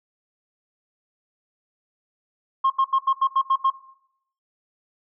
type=tone bursts; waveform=sine; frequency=1071 Hz; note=C6; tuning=40 cents sharp; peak=-14 dBFS; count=8; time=2.64-3.704 s; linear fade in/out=10 ms; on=63 ms; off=80 ms; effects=noise-tail reverb RT60 0.7 s tail -17 dB re dry + tanh soft clip ceiling -13 dBFS